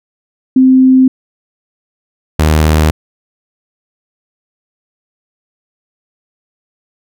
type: tone pair in turn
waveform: sine / sawtooth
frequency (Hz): 260 / 77.59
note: C4 / D#2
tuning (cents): -11 / -4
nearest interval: octave + major sixth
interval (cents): 2093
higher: first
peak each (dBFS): -3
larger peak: neither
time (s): 0.56-1.08 / 2.39-2.91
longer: neither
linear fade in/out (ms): 5
effects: none